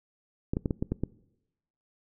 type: clicks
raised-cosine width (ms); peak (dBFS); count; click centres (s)
3; -15; 7; 0.535 / 0.569 / 0.658 / 0.708 / 0.825 / 0.92 / 1.036
effects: noise-tail reverb RT60 0.9 s tail -22 dB re dry